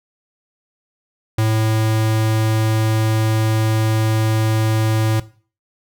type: tone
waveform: square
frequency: 110 Hz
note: A2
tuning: in tune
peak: -15 dBFS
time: 1.38-5.2 s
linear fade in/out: 5 ms
effects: noise-tail reverb RT60 0.4 s tail -17 dB re dry